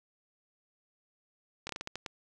slowing click train, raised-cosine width 0.2 ms, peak -20 dBFS, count 8, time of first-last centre 1.67-2.062 s, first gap 23 ms, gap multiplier 1.29, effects none

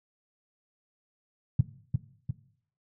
sine tone with echo, 130.81 Hz, C3, in tune, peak -15 dBFS, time 1.59-1.61 s, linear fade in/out 5 ms, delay 350 ms, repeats 2, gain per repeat -5 dB, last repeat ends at 2.31 s, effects noise-tail reverb RT60 0.6 s tail -17 dB re dry

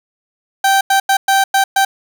30% pulse tone bursts at uneven times, 780 Hz, G5, 9 cents flat, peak -7 dBFS, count 6, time 0.64-0.81 / 0.9-1 / 1.09-1.17 / 1.28-1.44 / 1.54-1.64 / 1.76-1.85 s, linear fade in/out 5 ms, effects none

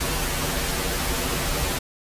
pink noise with comb filter, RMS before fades -25 dBFS, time 0-1.79 s, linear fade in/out 10 ms, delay 9.6 ms, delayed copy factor -0.9, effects resampled to 32000 Hz

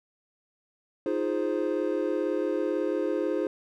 triangle chord, F minor seventh, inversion third, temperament equal, 311.1 / 349.2 / 415.3 / 523.3 Hz, Eb4 / F4 / Ab4 / C5, 0 / 0 / 0 / 0 cents, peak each -29 dBFS, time 1.06-3.47 s, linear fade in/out 2 ms, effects none

